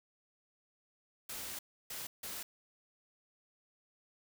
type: noise bursts at uneven times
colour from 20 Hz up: white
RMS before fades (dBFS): -43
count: 3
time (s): 1.29-1.59 / 1.9-2.07 / 2.23-2.43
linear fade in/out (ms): 5
effects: none